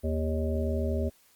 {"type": "harmonic tone with a mistuned harmonic", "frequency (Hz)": 79.1, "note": "D#2", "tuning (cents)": 29, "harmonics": [1, 3, 5, 7, 8], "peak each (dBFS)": [-28, -33, -35, -36, -37], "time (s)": [0.03, 1.1], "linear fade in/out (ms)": 20, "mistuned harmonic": 8, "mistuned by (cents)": -19, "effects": ["white hiss -62 dBFS RMS until 1.35 s", "Opus 32 kbps"]}